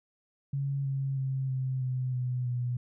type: tone with pitch steps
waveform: sine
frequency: 138.8 / 136.02 / 133.3 / 130.63 / 128.02 / 125.46 / 122.94 Hz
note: C#3 / C#3 / C3 / C3 / C3 / B2 / B2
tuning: +3 / -32 / +33 / -2 / -37 / +28 / -7 cents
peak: -28 dBFS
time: 0.53-2.77 s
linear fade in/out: 5 ms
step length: 320 ms
effects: none